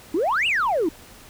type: exponential two-way sweep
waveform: sine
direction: up then down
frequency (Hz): 291.7 to 2960 to 291.7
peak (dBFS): -17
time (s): 0.14-0.89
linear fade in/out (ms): 5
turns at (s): 0.47
effects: tanh soft clip ceiling -16 dBFS + pink hiss -46 dBFS RMS until 1.29 s